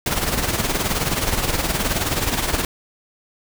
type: noise with tremolo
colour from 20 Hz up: pink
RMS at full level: -19 dBFS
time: 0.06-2.65 s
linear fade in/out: 2 ms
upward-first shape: sine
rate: 19 Hz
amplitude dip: 60%
effects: none